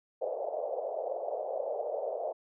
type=band-pass noise; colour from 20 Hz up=white; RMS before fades=-35 dBFS; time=0.21-2.33 s; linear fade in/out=10 ms; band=490 to 670 Hz; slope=48 dB/octave; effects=none